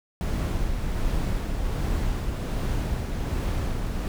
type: noise with tremolo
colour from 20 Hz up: brown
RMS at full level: -25 dBFS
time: 0.21-4.08 s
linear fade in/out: 0 ms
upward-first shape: sine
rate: 1.3 Hz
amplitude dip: 30%
effects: none